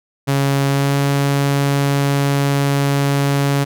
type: tone with pitch glide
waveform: sawtooth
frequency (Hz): 138.59 to 140.44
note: C#3 to C#3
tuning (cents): 0 to +23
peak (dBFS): -10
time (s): 0.27-3.65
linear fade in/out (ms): 20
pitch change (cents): +23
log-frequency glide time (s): 0.67-0.97
effects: none